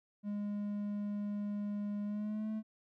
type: tone with pitch glide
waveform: triangle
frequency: 205.7 to 217.2 Hz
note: G#3 to A3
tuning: -16 to -22 cents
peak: -33 dBFS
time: 0.23-2.63 s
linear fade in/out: 50 ms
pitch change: +94 cents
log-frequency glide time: 2.04-2.51 s
effects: none